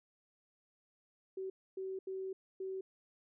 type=tone bursts at uneven times; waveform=sine; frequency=380.5 Hz; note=F#4; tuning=48 cents sharp; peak=-38 dBFS; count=4; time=1.37-1.5 / 1.77-1.99 / 2.07-2.33 / 2.6-2.81 s; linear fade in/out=5 ms; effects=none